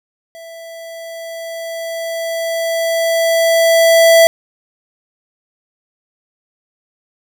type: tone with level ramp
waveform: square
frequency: 662 Hz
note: E5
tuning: 7 cents sharp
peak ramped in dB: -33 to -5 dBFS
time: 0.35-4.27 s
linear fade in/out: 0 ms
effects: none